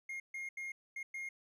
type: tone bursts at uneven times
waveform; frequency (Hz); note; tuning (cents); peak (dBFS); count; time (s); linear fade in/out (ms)
triangle; 2136; C7; +35; -38; 5; 0.09-0.2 / 0.34-0.49 / 0.57-0.72 / 0.96-1.03 / 1.14-1.29; 5
effects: none